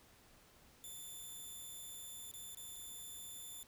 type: tone with dropouts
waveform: 5% pulse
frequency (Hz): 3525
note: A7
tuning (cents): +2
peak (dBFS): -40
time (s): 0.84-3.63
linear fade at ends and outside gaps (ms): 0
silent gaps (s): 2.313-2.338 / 2.548-2.572 / 2.759-2.763
effects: pink hiss -65 dBFS RMS until 3.67 s